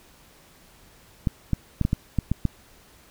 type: clicks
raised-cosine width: 5 ms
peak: -9 dBFS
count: 8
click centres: 1.272 / 1.533 / 1.813 / 1.851 / 1.931 / 2.187 / 2.316 / 2.453 s
effects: pink hiss -54 dBFS RMS until 3.1 s